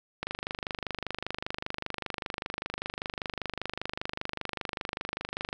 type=click train; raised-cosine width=0.3 ms; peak=-16 dBFS; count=134; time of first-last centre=0.23-5.529 s; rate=25.1 Hz; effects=none